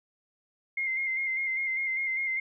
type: tone with vibrato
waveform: sine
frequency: 2108 Hz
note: C7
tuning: 12 cents sharp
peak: -27 dBFS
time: 0.77-2.4 s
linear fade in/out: 5 ms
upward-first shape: square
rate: 5 Hz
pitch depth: 28 cents each way
effects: none